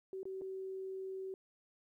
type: tone with dropouts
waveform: sine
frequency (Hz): 381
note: G4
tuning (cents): -49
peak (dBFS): -40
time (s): 0.13-1.34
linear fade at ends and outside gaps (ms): 1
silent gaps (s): 0.231-0.254 / 0.412-0.418
effects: 13-bit